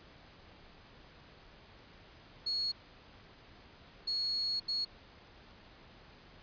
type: tone bursts at uneven times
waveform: sine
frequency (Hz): 4330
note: C#8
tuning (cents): -41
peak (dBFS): -31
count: 3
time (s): 2.46-2.72 / 4.07-4.6 / 4.68-4.85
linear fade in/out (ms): 10
effects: pink hiss -57 dBFS RMS until 6.42 s + resampled to 11025 Hz